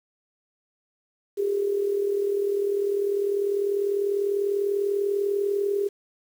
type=tone with amplitude modulation; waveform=sine; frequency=402.5 Hz; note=G4; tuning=46 cents sharp; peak=-19 dBFS; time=1.37-5.89 s; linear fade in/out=20 ms; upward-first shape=sine; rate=40.1 Hz; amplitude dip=60%; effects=8-bit